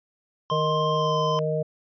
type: tone with pitch glide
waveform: square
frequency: 1053 to 1031.3 Hz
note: C6 to C6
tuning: +11 to -25 cents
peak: -25 dBFS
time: 0.5-1.39 s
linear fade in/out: 0 ms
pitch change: -36 cents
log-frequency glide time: 0.92-1.18 s
type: harmonic tone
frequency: 155.3 Hz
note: D#3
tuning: 3 cents flat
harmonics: 1 / 3 / 4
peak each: -27 / -27 / -27 dBFS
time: 0.51-1.63 s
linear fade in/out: 10 ms
effects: resampled to 11025 Hz

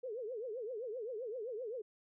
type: tone with vibrato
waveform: sine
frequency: 466.2 Hz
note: A#4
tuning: in tune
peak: -39 dBFS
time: 0.03-1.82 s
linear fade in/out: 10 ms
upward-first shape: triangle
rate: 7.7 Hz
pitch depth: 250 cents each way
effects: none

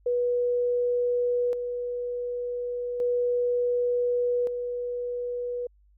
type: tone with tremolo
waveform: sine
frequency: 487.7 Hz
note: B4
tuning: 22 cents flat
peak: -22 dBFS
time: 0.06-5.67 s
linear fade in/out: 5 ms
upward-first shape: square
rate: 0.34 Hz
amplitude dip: 50%
effects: added 50 Hz sine -57 dBFS peak until 5.97 s

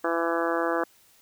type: harmonic tone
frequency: 167.5 Hz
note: E3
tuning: 28 cents sharp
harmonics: 2 / 3 / 4 / 5 / 6 / 7 / 8 / 9 / 10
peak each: -29 / -29 / -31 / -35 / -35 / -32 / -36 / -35 / -36 dBFS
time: 0.04-0.84 s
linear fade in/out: 5 ms
effects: white hiss -59 dBFS RMS until 1.21 s

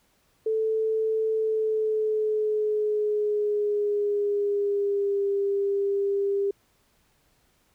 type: tone with pitch glide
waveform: sine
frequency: 440 to 398.8 Hz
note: A4 to G4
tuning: 0 to +30 cents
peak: -22 dBFS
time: 0.46-6.51 s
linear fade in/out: 5 ms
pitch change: -170 cents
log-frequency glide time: 1.32-5.26 s
effects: pink hiss -66 dBFS RMS until 7.74 s

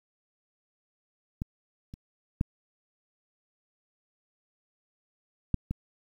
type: clicks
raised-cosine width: 5 ms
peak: -19 / -29 / -13 / -12 / -18 dBFS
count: 5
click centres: 1.419 / 1.939 / 2.411 / 5.543 / 5.71 s
effects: 9-bit

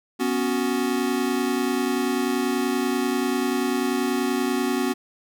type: chord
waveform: square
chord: B suspended second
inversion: none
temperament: equal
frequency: 246.9 / 277.2 / 370 Hz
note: B3 / C#4 / F#4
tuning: 0 / 0 / 0 cents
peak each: -26 / -27 / -27 dBFS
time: 0.19-4.94 s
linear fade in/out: 20 ms
effects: none

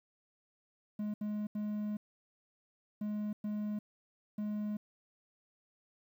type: tone bursts at uneven times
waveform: triangle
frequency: 209.9 Hz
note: G#3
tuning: 19 cents sharp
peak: -32 dBFS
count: 6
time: 0.99-1.14 / 1.21-1.47 / 1.55-1.97 / 3.01-3.33 / 3.44-3.79 / 4.38-4.77 s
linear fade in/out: 5 ms
effects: 11-bit

